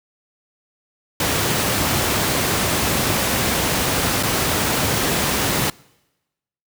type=noise with dropouts; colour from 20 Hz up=pink; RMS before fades=-19 dBFS; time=1.2-5.7 s; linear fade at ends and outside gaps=2 ms; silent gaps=4.228-4.233 s; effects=noise-tail reverb RT60 1.0 s tail -25 dB re dry + high-pass 80 Hz 12 dB/octave